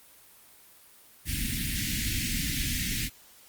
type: band-stop noise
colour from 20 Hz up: pink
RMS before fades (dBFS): -30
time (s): 1.25-3.1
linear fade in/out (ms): 50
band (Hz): 290 to 1800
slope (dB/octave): 48
effects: white hiss -55 dBFS RMS until 3.48 s + Opus 32 kbps